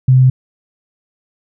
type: tone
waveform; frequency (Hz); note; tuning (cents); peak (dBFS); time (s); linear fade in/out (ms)
sine; 129.3; C3; -20; -5; 0.08-0.3; 5
effects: none

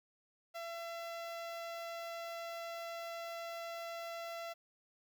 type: tone with notch filter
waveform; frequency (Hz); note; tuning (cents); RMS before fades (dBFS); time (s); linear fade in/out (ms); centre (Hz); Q
sawtooth; 674; E5; +38; -44; 0.54-4.54; 20; 9200; 1
effects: 12-bit

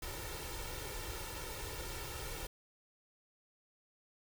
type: noise with comb filter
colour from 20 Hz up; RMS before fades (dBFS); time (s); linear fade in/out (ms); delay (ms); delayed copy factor
pink; -43; 0.02-2.47; 5; 2.2; +0.75
effects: none

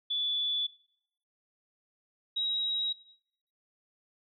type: tone pair in turn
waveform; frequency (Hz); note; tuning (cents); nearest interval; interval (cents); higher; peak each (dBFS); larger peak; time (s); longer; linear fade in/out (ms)
sine; 3454 / 3828; A7 / A#7; -33 / +45; major second; 178; second; -28; neither; 0.1-0.67 / 2.36-2.93; neither; 10
effects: noise-tail reverb RT60 0.7 s tail -19 dB re dry

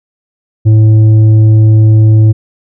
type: tone with tanh clipping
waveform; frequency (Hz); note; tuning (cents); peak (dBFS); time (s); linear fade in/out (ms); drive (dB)
sine; 108.9; A2; -17; -3; 0.65-2.33; 20; 6
effects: none

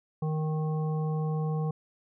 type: harmonic tone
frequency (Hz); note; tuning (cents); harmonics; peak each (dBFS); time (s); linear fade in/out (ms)
155.56; D#3; 0; 1 / 3 / 5 / 7; -27 / -37 / -41 / -45; 0.22-1.71; 5
effects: none

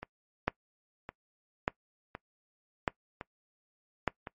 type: two click trains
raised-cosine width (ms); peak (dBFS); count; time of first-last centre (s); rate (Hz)
0.5; -24 / -11; 5 / 4; 0.03-4.272 / 0.48-4.077; 0.943 / 0.834
effects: noise-tail reverb RT60 0.1 s tail -22 dB re dry + MP3 32 kbps

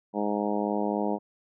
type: harmonic tone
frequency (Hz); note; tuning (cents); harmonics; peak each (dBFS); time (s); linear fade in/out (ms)
103.7; G#2; -2; 2 / 3 / 4 / 5 / 6 / 7 / 8 / 9; -30 / -32 / -33 / -34 / -35 / -35 / -36 / -37; 0.13-1.19; 50
effects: none

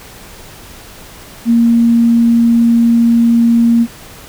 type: tone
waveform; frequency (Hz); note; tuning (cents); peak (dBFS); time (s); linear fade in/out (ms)
sine; 233.1; A#3; 0; -6; 1.45-3.87; 50
effects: pink hiss -35 dBFS RMS until 4.28 s

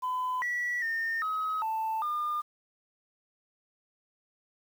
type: tone with pitch steps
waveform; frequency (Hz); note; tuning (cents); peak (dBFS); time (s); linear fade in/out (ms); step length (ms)
sine; 1010 / 1945 / 1822 / 1272 / 884 / 1208; B5 / B6 / A#6 / D#6 / A5 / D6; +39 / -27 / -40 / +38 / +8 / +48; -27; 0.02-2.42; 20; 400
effects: tanh soft clip ceiling -25 dBFS + 9-bit

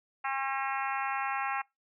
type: harmonic tone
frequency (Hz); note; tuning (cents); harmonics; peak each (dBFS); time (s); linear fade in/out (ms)
270; C#4; -45; 3 / 4 / 5 / 6 / 7 / 8 / 9 / 10; -34 / -36 / -38 / -40 / -41 / -42 / -43 / -44; 0.24-1.62; 10
effects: noise-tail reverb RT60 0.2 s tail -24 dB re dry

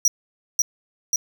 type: tone with echo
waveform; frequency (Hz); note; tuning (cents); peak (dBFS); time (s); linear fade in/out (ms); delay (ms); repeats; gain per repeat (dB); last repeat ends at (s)
square; 5790; F#8; -38; -14; 0.05-0.08; 2; 540; 2; -2; 1.16
effects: none

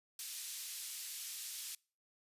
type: band-pass noise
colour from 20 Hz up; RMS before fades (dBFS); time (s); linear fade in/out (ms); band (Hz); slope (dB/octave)
white; -45; 0.19-1.75; 2; 3100 to 13000; 12
effects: noise-tail reverb RT60 0.4 s tail -26 dB re dry + resampled to 32000 Hz

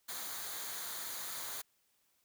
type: noise with comb filter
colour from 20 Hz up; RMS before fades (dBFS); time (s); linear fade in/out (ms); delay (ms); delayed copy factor
white; -42; 0.08-1.62; 10; 0.37; -0.55
effects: white hiss -75 dBFS RMS until 2.24 s

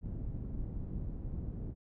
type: low-pass noise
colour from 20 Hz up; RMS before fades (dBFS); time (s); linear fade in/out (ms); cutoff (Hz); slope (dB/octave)
pink; -39; 0.01-1.75; 50; 200; 12
effects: none

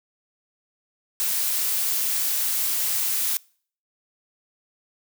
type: noise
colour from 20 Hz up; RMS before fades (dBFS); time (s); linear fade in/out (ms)
blue; -24; 1.2-3.37; 0
effects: noise-tail reverb RT60 0.5 s tail -25 dB re dry

